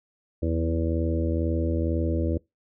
harmonic tone with a mistuned harmonic, 82.1 Hz, E2, 6 cents flat, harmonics 1 / 2 / 3 / 4 / 5 / 6 / 7, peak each -25 / -35 / -32 / -29 / -40 / -33 / -35 dBFS, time 0.42-2.38 s, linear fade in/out 10 ms, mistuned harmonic 2, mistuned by -22 cents, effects noise-tail reverb RT60 0.2 s tail -24 dB re dry

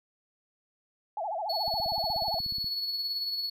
sine tone with vibrato, 749 Hz, F#5, 21 cents sharp, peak -30 dBFS, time 1.17-2.39 s, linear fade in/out 2 ms, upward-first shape sine, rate 14 Hz, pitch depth 260 cents each way
triangle tone with tremolo, 4394 Hz, C#8, 16 cents flat, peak -27 dBFS, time 1.49-3.5 s, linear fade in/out 10 ms, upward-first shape sine, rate 18 Hz, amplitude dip 40%
click train, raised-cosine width 5 ms, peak -32 dBFS, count 17, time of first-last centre 1.68-2.644 s, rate 16.6 Hz
effects none

